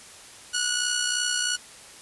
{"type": "tone with amplitude modulation", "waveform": "10% pulse", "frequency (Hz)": 1463, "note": "F#6", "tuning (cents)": -20, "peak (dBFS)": -13, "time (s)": [0.53, 1.57], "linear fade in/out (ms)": 20, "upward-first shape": "sine", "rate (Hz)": 62.9, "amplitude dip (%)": 50, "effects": ["white hiss -46 dBFS RMS until 2.01 s", "resampled to 24000 Hz"]}